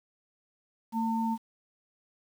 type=tone pair together; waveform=sine; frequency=225.8 / 903 Hz; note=A3 / A5; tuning=+45 / +45 cents; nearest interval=2 octaves; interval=2400 cents; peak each=-28 / -31 dBFS; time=0.92-1.38 s; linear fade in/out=50 ms; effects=9-bit